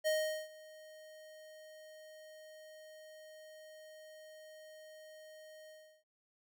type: tone with ADSR envelope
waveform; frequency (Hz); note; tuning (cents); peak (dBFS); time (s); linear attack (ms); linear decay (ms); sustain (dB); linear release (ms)
square; 622.3; D#5; 0; -30; 0.04-6.04; 30; 410; -23; 350
effects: none